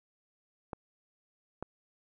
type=clicks; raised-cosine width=1 ms; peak=-23 dBFS; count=2; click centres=0.732 / 1.626 s; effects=none